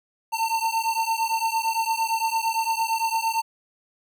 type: beating tone pair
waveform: square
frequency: 897 / 905.8 Hz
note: A5 / A#5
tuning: +33 / -50 cents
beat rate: 8.8 Hz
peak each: -26 dBFS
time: 0.32-3.42 s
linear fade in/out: 20 ms
effects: none